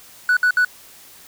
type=tone bursts; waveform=triangle; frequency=1480 Hz; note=F#6; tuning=in tune; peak=-10 dBFS; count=3; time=0.29-0.648 s; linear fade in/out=2 ms; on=78 ms; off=62 ms; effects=tanh soft clip ceiling -7 dBFS + white hiss -45 dBFS RMS until 1.27 s